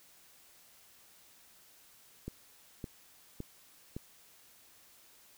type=click train; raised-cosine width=3 ms; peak=-26 dBFS; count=4; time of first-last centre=2.28-3.965 s; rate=1.78 Hz; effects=white hiss -61 dBFS RMS until 5.37 s